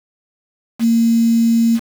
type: tone with quantisation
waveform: sine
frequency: 230 Hz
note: A#3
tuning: 23 cents flat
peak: -10 dBFS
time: 0.79-1.8 s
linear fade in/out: 50 ms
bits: 5
effects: none